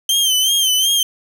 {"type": "tone with vibrato", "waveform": "sawtooth", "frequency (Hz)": 3119, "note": "G7", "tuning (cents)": -9, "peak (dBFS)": -10, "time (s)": [0.09, 1.03], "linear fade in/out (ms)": 2, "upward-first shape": "sine", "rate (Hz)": 2.7, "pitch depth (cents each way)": 72, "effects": []}